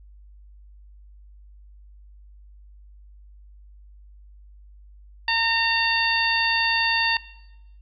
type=harmonic tone with a mistuned harmonic; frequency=915 Hz; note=A#5; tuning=32 cents flat; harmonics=1 / 2 / 3 / 4 / 5; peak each=-26 / -24 / -25 / -30 / -27 dBFS; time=5.28-7.17 s; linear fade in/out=2 ms; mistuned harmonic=4; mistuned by=-24 cents; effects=noise-tail reverb RT60 0.9 s tail -18 dB re dry + added 50 Hz sine -45 dBFS peak until 7.81 s